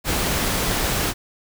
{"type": "noise", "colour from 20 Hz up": "pink", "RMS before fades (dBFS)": -22, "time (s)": [0.04, 1.14], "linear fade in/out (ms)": 50, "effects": []}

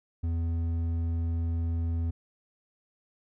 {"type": "tone with hard clipping", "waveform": "sine", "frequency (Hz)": 83.4, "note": "E2", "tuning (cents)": 21, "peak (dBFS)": -28, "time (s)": [0.23, 2.11], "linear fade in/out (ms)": 10, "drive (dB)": 6, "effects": []}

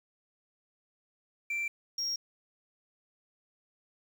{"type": "tone pair in turn", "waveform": "sine", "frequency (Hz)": [2349, 5587], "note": ["D7", "F8"], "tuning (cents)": [0, 0], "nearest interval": "octave + minor third", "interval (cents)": 1500, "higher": "second", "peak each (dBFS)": -28, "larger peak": "neither", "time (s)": [[1.5, 1.68], [1.98, 2.16]], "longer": "neither", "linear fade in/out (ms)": 5, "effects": ["tanh soft clip ceiling -29 dBFS", "9-bit"]}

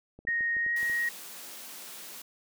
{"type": "clicks", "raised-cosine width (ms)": 2, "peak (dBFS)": -35, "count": 8, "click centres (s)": [0.19, 0.251, 0.286, 0.408, 0.567, 0.664, 0.83, 0.898]}
{"type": "tone with pitch glide", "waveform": "sine", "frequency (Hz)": [1864.7, 1886.4], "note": ["A#6", "A#6"], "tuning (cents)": [0, 20], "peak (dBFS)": -26, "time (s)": [0.27, 1.09], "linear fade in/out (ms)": 5, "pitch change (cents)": 20, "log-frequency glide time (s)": [0.6, 0.75]}
{"type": "high-pass noise", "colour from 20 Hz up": "white", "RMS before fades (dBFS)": -44, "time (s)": [0.76, 2.22], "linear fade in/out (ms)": 5, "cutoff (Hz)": 160, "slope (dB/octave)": 48}
{"effects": []}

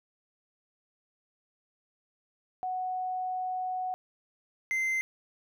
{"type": "tone pair in turn", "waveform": ["sine", "triangle"], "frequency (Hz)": [740, 2076], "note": ["F#5", "C7"], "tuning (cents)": [0, -14], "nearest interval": "octave + tritone", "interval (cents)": 1786, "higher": "second", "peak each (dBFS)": [-30, -25], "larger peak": "second", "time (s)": [[2.63, 3.94], [4.71, 5.01]], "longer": "first", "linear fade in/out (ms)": 0, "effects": []}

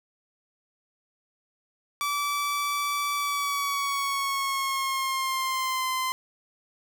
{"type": "tone with pitch glide", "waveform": "sawtooth", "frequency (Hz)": [1155, 1034.9], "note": ["D6", "C6"], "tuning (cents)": [-29, -19], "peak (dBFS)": -22, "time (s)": [2.01, 6.12], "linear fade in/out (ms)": 0, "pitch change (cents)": -190, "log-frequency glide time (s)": [3.15, 5.85], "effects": []}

